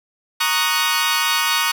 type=chord; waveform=15% pulse; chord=D# minor seventh; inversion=second; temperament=equal; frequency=932.3 / 1108.7 / 1244.5 / 1480 Hz; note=A#5 / C#6 / D#6 / F#6; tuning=0 / 0 / 0 / 0 cents; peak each=-16 dBFS; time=0.4-1.72 s; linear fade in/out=10 ms; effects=none